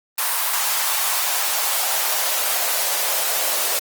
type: noise with high-pass filter sweep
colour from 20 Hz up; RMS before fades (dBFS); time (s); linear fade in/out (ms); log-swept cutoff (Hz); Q
white; -21; 0.18-3.79; 2; 950 to 550; 2.1
effects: Opus 24 kbps